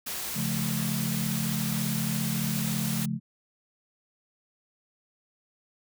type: noise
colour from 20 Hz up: white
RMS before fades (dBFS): -34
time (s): 0.06-3.06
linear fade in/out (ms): 10
type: chord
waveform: sine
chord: Db augmented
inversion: none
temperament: just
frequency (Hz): 138.59 / 173.24 / 216.5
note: Db3 / F3 / A3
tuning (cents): 0 / -14 / -28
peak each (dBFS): -32 / -32 / -31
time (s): 0.34-3.2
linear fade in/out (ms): 50
effects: none